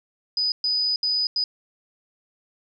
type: tone bursts at uneven times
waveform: sine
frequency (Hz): 4978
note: D#8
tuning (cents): 0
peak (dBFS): -20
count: 4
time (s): 0.37-0.52 / 0.64-0.96 / 1.03-1.27 / 1.36-1.44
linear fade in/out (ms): 2
effects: none